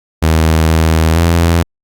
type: tone with pitch steps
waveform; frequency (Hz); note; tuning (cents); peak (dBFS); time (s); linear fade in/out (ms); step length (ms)
sawtooth; 79.9 / 80.4 / 84.4; D#2 / E2 / E2; +47 / -43 / +41; -4; 0.22-1.63; 10; 470
effects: Opus 48 kbps